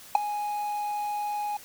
triangle tone with ADSR envelope, 830.6 Hz, G#5, in tune, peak -9 dBFS, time 0.15-1.57 s, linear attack 3 ms, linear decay 8 ms, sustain -17 dB, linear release 5 ms, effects white hiss -48 dBFS RMS until 1.64 s

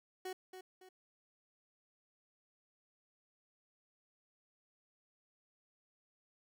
30% pulse tone with echo, 371.7 Hz, F#4, 8 cents sharp, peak -38 dBFS, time 0.25-0.33 s, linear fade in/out 5 ms, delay 280 ms, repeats 2, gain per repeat -8 dB, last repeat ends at 0.89 s, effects none

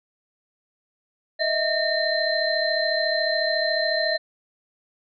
sine tone cluster, 623 / 657 / 1825 / 4100 Hz, D#5 / E5 / A#6 / C8, +2 / -6 / -37 / -36 cents, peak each -26 dBFS, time 1.39-4.18 s, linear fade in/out 20 ms, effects none

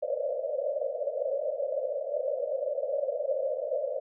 white band-pass noise, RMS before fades -31 dBFS, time 0.02-4 s, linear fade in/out 10 ms, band 510 to 610 Hz, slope 96 dB/octave, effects none

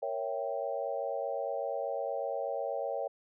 sine chord, A# diminished seventh, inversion none, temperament equal, 466.2 / 554.4 / 659.3 / 784 Hz, A#4 / C#5 / E5 / G5, 0 / 0 / 0 / 0 cents, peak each -39 / -35 / -38 / -39 dBFS, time 0.02-3.08 s, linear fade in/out 10 ms, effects none

